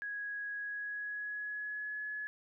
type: tone with pitch glide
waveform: sine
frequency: 1661.2 to 1699 Hz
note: G#6 to G#6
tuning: 0 to +39 cents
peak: -37 dBFS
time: 0.02-2.27 s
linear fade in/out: 0 ms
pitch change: +39 cents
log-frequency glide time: 0.57-2 s
effects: none